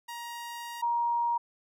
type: tone pair in turn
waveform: sawtooth / sine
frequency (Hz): 944 / 944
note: A#5 / A#5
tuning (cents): +22 / +22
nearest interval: unison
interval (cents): 0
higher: neither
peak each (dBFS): -34 / -25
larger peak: second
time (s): 0.08-0.82 / 0.82-1.38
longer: first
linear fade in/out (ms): 10
effects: none